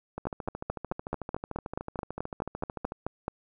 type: two click trains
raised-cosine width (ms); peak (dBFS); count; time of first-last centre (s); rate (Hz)
1; -16 / -21; 15 / 38; 0.27-3.281 / 0.18-2.921; 4.65 / 13.5
effects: none